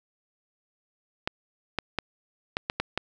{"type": "clicks", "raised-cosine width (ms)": 0.3, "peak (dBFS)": -10, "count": 7, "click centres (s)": [1.275, 1.787, 1.987, 2.569, 2.699, 2.8, 2.976], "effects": []}